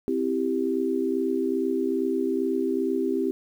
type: chord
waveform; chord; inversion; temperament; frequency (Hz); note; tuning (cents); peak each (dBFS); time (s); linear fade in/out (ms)
sine; C major; none; equal; 261.6 / 329.6 / 392; C4 / E4 / G4; 0 / 0 / 0; -27 / -28 / -26; 0.08-3.31; 0
effects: 9-bit